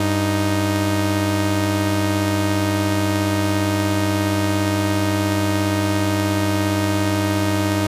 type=tone pair together; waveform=sawtooth; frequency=98 / 311.1 Hz; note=G2 / D#4; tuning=0 / 0 cents; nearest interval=octave + minor sixth; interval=2000 cents; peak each=-16 dBFS; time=0-7.87 s; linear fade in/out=5 ms; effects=resampled to 32000 Hz